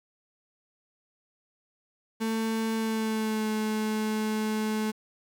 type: tone with pitch glide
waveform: 35% pulse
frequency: 223.2 to 216 Hz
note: A3 to A3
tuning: +25 to -32 cents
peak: -25 dBFS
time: 2.2-4.92 s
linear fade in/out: 20 ms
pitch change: -57 cents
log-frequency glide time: 2.76-3.49 s
effects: 9-bit